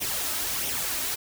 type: noise with flanger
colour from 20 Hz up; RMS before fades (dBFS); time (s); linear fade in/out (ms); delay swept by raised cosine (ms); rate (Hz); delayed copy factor
white; -29; 0-1.16; 20; 0.32 to 3.22; 1.5; +0.55
effects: none